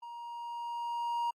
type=tone with level ramp; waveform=triangle; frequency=944 Hz; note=A#5; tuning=22 cents sharp; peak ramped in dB=-41 to -27 dBFS; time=0.02-1.31 s; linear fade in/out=10 ms; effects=AAC 64 kbps